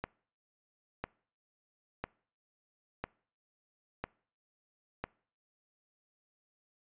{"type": "click train", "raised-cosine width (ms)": 0.5, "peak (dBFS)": -20, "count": 6, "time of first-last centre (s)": [0.04, 5.04], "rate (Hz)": 1, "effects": ["noise-tail reverb RT60 0.5 s tail -24 dB re dry", "resampled to 8000 Hz"]}